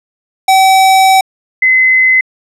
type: tone pair in turn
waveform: square / sine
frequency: 765 / 2042 Hz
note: G5 / C7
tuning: -42 / -43 cents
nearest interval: octave + perfect fourth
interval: 1699 cents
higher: second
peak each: -5 dBFS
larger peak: neither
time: 0.48-1.21 / 1.62-2.21 s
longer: first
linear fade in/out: 5 ms
effects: low-pass 12000 Hz 12 dB/octave